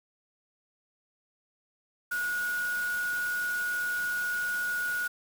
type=tone in noise; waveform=sine; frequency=1453 Hz; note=F#6; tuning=32 cents flat; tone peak=-28 dBFS; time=2.11-5.08 s; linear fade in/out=10 ms; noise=white; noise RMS=-42 dBFS; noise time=2.11-5.08 s; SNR=+11 dB; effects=none